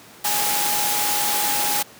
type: tone in noise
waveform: sine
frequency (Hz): 830.6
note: G#5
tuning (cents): 0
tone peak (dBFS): -26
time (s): 0.24-1.83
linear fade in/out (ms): 10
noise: white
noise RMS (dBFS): -22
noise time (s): 0.24-1.83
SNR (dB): -7
effects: pink hiss -45 dBFS RMS until 1.99 s + high-pass 150 Hz 12 dB/octave